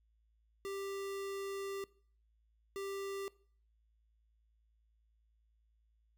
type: tone bursts at uneven times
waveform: square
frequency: 393.7 Hz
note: G4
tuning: 8 cents sharp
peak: -40 dBFS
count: 2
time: 0.65-1.84 / 2.76-3.28 s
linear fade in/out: 0 ms
effects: noise-tail reverb RT60 0.5 s tail -21 dB re dry + added 55 Hz sine -70 dBFS peak until 6.17 s